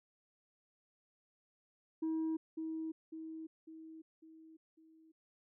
sine tone with echo, 320.2 Hz, D#4, 50 cents sharp, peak -31 dBFS, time 2.02-2.37 s, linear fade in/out 10 ms, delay 550 ms, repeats 5, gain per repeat -6 dB, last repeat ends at 5.12 s, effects tanh soft clip ceiling -32 dBFS

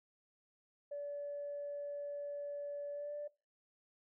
sine tone with pitch glide, 576 to 586.7 Hz, D5 to D5, -34 to -2 cents, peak -39 dBFS, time 0.91-3.28 s, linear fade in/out 10 ms, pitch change +32 cents, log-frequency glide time 2.92-3.14 s, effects noise-tail reverb RT60 0.3 s tail -22 dB re dry + tanh soft clip ceiling -35 dBFS

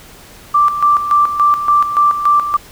sine tone with tremolo, 1174.7 Hz, D6, in tune, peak -7 dBFS, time 0.54-2.57 s, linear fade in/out 10 ms, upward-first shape square, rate 3.5 Hz, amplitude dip 65%, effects pink hiss -39 dBFS RMS until 2.71 s

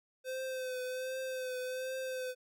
square tone with vibrato, 514 Hz, C5, 31 cents flat, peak -37 dBFS, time 0.24-2.35 s, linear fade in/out 50 ms, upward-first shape triangle, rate 1.3 Hz, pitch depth 35 cents each way, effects none

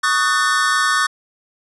square chord, D# half-diminished seventh, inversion third, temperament just, 1120.1 / 1244.5 / 1493.4 / 1792.1 Hz, C#6 / D#6 / F#6 / A6, +18 / 0 / +16 / +31 cents, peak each -21 dBFS, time 0.03-1.07 s, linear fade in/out 10 ms, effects resampled to 24000 Hz

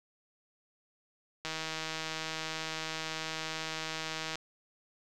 click train, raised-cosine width 0.2 ms, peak -19 dBFS, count 463, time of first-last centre 1.45-4.356 s, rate 159 Hz, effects none

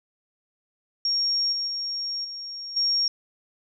sine tone with level steps, 5560 Hz, F8, 9 cents flat, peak -21 / -25 / -27 / -33 / -20 dBFS, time 1.05-3.08 s, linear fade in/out 2 ms, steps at 1.52 / 1.67 / 2.24 / 2.76 s, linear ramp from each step 10 ms, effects none

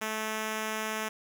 5% pulse tone, 217.7 Hz, A3, 18 cents flat, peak -20 dBFS, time 0.01-1.09 s, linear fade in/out 10 ms, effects none

